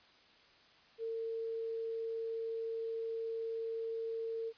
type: tone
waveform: sine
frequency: 453.2 Hz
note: A#4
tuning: 49 cents flat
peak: -36 dBFS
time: 0.98-4.53 s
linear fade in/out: 50 ms
effects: white hiss -63 dBFS RMS until 4.57 s + resampled to 11025 Hz